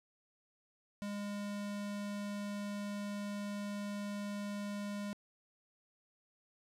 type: tone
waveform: square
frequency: 204.1 Hz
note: G#3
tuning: 30 cents flat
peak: -39 dBFS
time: 1.02-5.13 s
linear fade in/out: 0 ms
effects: low-pass 11000 Hz 12 dB/octave